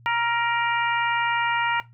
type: harmonic tone with a mistuned harmonic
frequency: 470.4 Hz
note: A#4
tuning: 16 cents sharp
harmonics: 2 / 3 / 4 / 5 / 6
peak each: -23 / -27 / -29 / -31 / -33 dBFS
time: 0.06-1.8 s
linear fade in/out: 0 ms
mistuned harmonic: 3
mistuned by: -26 cents
effects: noise-tail reverb RT60 0.2 s tail -18 dB re dry + added 118 Hz sine -48 dBFS peak until 1.93 s